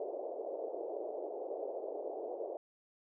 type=band-pass noise; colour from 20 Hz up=white; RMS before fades=-41 dBFS; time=0-2.57 s; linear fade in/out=2 ms; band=360 to 670 Hz; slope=48 dB/octave; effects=none